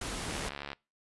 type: noise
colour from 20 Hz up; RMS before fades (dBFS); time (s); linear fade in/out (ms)
pink; -37; 0.01-0.49; 5
type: click train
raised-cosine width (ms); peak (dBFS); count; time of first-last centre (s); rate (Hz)
0.3; -22; 31; 0.31-0.731; 71.2
effects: noise-tail reverb RT60 0.3 s tail -26 dB re dry + resampled to 24000 Hz